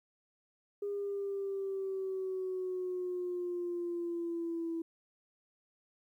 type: exponential sweep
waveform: sine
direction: down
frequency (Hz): 406.9 to 329.6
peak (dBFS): -33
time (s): 0.82-4.82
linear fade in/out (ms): 5
effects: tanh soft clip ceiling -29 dBFS + 12-bit